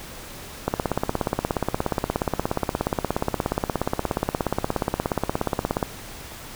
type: click train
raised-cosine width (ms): 1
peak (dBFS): -7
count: 88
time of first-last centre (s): 0.68-5.828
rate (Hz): 16.9
effects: pink hiss -39 dBFS RMS until 6.55 s